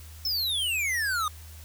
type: exponential sweep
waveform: square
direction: down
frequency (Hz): 5390 to 1200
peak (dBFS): -26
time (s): 0.25-1.28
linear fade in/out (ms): 2
effects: added 79 Hz sine -43 dBFS peak until 1.64 s + white hiss -51 dBFS RMS until 1.64 s